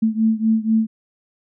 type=beating tone pair; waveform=sine; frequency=220 / 224.1 Hz; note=A3 / A3; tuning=0 / +32 cents; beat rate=4.1 Hz; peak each=-17 / -19 dBFS; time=0.02-0.87 s; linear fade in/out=10 ms; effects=none